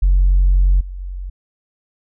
sine tone with level steps, 45.74 Hz, F#1, 19 cents flat, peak -8 / -26 / -24 dBFS, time 0.02-1.3 s, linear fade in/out 10 ms, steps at 0.8 / 0.99 s, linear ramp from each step 10 ms, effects tanh soft clip ceiling -6 dBFS

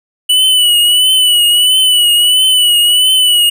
square tone with vibrato, 2960 Hz, F#7, in tune, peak -7 dBFS, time 0.29-3.5 s, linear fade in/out 10 ms, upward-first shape triangle, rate 1.5 Hz, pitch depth 63 cents each way, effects none

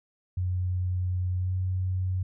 sine tone with pitch glide, 91 to 92.59 Hz, F#2 to F#2, -28 to +2 cents, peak -25 dBFS, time 0.37-2.23 s, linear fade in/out 5 ms, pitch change +30 cents, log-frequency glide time 1.37-1.53 s, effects none

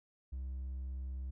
sine tone with hard clipping, 65.41 Hz, C2, in tune, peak -39 dBFS, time 0.32-1.31 s, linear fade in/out 10 ms, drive 2 dB, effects none

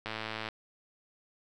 click train, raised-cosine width 0.3 ms, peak -20 dBFS, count 48, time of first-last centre 0.06-0.487 s, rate 110 Hz, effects none

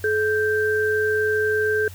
sine tone pair together, 428.7 / 1568 Hz, A4 / G6, -45 / 0 cents, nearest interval octave + minor seventh, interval 2245 cents, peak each -20 / -22 dBFS, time 0.04-1.88 s, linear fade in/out 2 ms, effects added 92 Hz sine -37 dBFS peak until 1.94 s + white hiss -46 dBFS RMS until 1.94 s

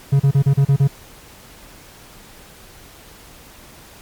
triangle tone bursts, 138.59 Hz, C#3, in tune, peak -8 dBFS, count 7, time 0.12-0.877 s, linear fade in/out 10 ms, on 79 ms, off 34 ms, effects pink hiss -43 dBFS RMS until 4.01 s + MP3 96 kbps

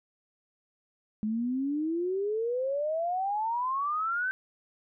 sine exponential sweep, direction up, 210 to 1553 Hz, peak -27 dBFS, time 1.23-4.31 s, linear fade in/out 0 ms, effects none

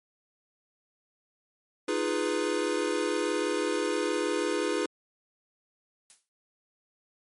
square chord, F half-diminished seventh, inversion third, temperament equal with one note detuned, 310.2 / 349.2 / 415.3 / 493.9 Hz, Eb4 / F4 / Ab4 / Cb5, -5 / 0 / 0 / 0 cents, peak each -33 / -33 / -32 / -33 dBFS, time 1.88-4.86 s, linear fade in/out 5 ms
blue noise with exponential decay, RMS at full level -46 dBFS, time 6.1-6.29 s, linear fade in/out 0 ms, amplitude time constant 40 ms
effects MP3 48 kbps

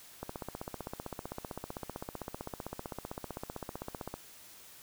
click train, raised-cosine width 1 ms, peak -24 dBFS, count 62, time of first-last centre 0.23-4.14 s, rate 15.6 Hz, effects white hiss -54 dBFS RMS until 4.82 s

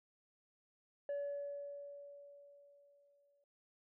sine tone with exponential decay, 570 Hz, C#5, 48 cents sharp, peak -34 dBFS, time 1.09-3.44 s, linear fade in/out 2 ms, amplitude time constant 510 ms, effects tanh soft clip ceiling -36 dBFS

